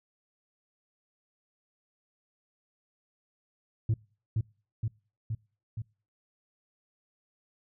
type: tone with echo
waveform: sine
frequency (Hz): 110.3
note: A2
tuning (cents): +5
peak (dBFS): -20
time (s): 3.89-3.94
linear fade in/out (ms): 5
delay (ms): 470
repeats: 4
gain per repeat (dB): -3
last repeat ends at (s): 5.82
effects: noise-tail reverb RT60 0.4 s tail -26 dB re dry + tanh soft clip ceiling -22 dBFS